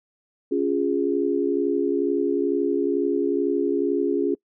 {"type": "tone cluster", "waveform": "sine", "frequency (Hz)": [279.4, 351, 413.2], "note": ["C#4", "F4", "G#4"], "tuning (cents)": [14, 9, -9], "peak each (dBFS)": -24, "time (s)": [0.51, 4.35], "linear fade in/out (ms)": 10, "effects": ["noise-tail reverb RT60 0.1 s tail -24 dB re dry"]}